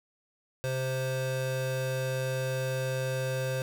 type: tone pair together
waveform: square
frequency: 130.81 / 522.6 Hz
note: C3 / C5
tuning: 0 / -2 cents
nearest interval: 2 octaves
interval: 2398 cents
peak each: -32 / -33 dBFS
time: 0.64-3.62 s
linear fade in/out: 0 ms
effects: none